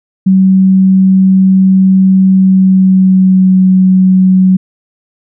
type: tone with pitch glide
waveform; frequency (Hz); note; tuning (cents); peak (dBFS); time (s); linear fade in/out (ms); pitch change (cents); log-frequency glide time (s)
sine; 189.7 to 186.87; F#3 to F#3; +43 to +17; -3; 0.26-4.57; 10; -26; 2.29-3.6
effects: none